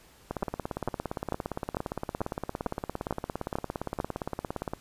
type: two click trains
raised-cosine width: 1 ms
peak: -17 / -14 dBFS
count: 78 / 9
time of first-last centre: 0.31-4.735 / 0.43-4.001 s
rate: 17.4 / 2.24 Hz
effects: pink hiss -57 dBFS RMS until 4.8 s + resampled to 32000 Hz